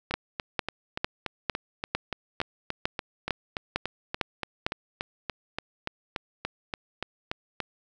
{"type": "two click trains", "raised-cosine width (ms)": 0.3, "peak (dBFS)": [-9, -14], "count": [11, 27], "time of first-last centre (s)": [[0.14, 4.665], [0.11, 7.603]], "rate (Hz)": [2.21, 3.47], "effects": []}